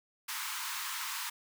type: high-pass noise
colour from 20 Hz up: pink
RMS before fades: -38 dBFS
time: 0.28-1.3 s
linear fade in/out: 10 ms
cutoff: 900 Hz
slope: 96 dB/octave
effects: none